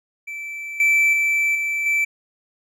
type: tone with level steps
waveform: triangle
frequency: 2325 Hz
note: D7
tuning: 18 cents flat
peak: -27 / -12 / -15 / -19 / -15 dBFS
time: 0.27-2.05 s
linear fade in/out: 10 ms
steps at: 0.8 / 1.13 / 1.55 / 1.86 s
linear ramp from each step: 2 ms
effects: none